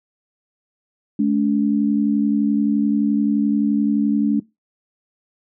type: tone pair together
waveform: sine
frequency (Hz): 213.9 / 285.5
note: A3 / D4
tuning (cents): -49 / -49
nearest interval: perfect fourth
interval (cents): 500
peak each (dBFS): -17 / -18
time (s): 1.19-4.4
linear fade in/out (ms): 5
effects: noise-tail reverb RT60 0.2 s tail -20 dB re dry